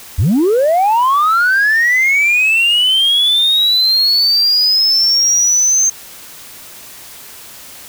sine linear sweep, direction up, 65.41 to 6340 Hz, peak -7 dBFS, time 0.18-5.9 s, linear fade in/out 10 ms, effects tanh soft clip ceiling -7 dBFS + white hiss -35 dBFS RMS until 7.88 s

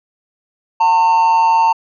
triangle tone with amplitude modulation, 906 Hz, A#5, 50 cents flat, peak -5 dBFS, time 0.8-1.73 s, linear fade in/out 10 ms, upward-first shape sine, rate 167 Hz, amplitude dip 50%, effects resampled to 16000 Hz

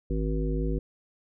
harmonic tone with a mistuned harmonic, 53 Hz, G#1, 36 cents sharp, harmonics 1 / 3 / 5 / 7 / 9, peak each -27 / -32 / -34 / -35 / -37 dBFS, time 0.1-0.79 s, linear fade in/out 5 ms, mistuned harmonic 1, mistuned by -43 cents, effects none

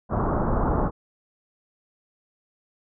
pink low-pass noise, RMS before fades -23 dBFS, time 0.09-0.91 s, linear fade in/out 50 ms, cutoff 1300 Hz, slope 48 dB/octave, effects none

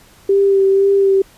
sine tone with vibrato, 392 Hz, G4, in tune, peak -9 dBFS, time 0.29-1.22 s, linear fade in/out 5 ms, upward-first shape sine, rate 2 Hz, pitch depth 20 cents each way, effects pink hiss -47 dBFS RMS until 1.37 s + resampled to 32000 Hz

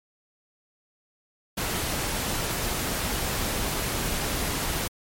pink noise, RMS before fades -28 dBFS, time 1.57-4.88 s, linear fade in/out 10 ms, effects MP3 64 kbps

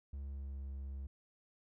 triangle tone with pitch glide, 69.3 to 68.11 Hz, C#2 to C#2, 0 to -30 cents, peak -39 dBFS, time 0.13-1.07 s, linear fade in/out 5 ms, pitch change -30 cents, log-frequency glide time 0.23-0.65 s, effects none

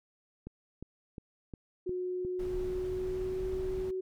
click train, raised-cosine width 3 ms, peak -29 dBFS, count 6, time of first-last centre 0.47-2.249 s, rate 2.81 Hz
sine tone with pitch glide, 364.1 to 374.3 Hz, F#4 to F#4, -28 to +20 cents, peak -32 dBFS, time 1.86-4.01 s, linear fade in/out 10 ms, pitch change +48 cents, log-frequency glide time 2.28-3.49 s
brown noise, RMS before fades -41 dBFS, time 2.39-3.91 s, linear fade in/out 5 ms
effects none

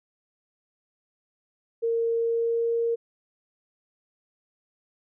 sine tone with pitch glide, 460.8 to 464.3 Hz, A#4 to A#4, -20 to -7 cents, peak -22 dBFS, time 1.82-2.96 s, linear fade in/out 20 ms, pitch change +13 cents, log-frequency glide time 2.14-2.73 s, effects none

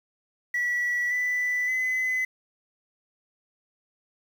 sine tone with pitch steps, 1946 / 1984.6 / 2024 Hz, B6 / B6 / B6, -26 / +8 / +42 cents, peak -22 dBFS, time 0.54-2.25 s, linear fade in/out 5 ms, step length 570 ms, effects tanh soft clip ceiling -20 dBFS + 8-bit

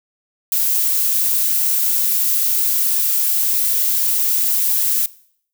violet noise, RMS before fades -17 dBFS, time 0.52-5.06 s, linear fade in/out 2 ms, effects noise-tail reverb RT60 0.6 s tail -20 dB re dry

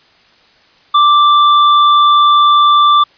square tone, 1175 Hz, D6, 1 cent sharp, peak -6 dBFS, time 0.94-3.04 s, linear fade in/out 10 ms, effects white hiss -48 dBFS RMS until 3.17 s + resampled to 11025 Hz

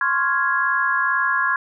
sine chord, Db major seventh, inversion third, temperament equal, 1046.5 / 1108.7 / 1396.9 / 1661.2 Hz, C6 / Db6 / F6 / Ab6, 0 / 0 / 0 / 0 cents, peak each -23 / -26 / -24 / -20 dBFS, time 0.01-1.56 s, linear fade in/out 2 ms, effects none

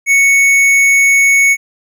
sine tone with tanh clipping, 2217 Hz, C#7, in tune, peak -8 dBFS, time 0.06-1.57 s, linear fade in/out 50 ms, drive 13 dB, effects none

